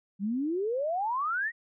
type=exponential sweep; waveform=sine; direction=up; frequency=188.2 to 1932 Hz; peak=-27 dBFS; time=0.19-1.52 s; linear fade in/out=50 ms; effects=none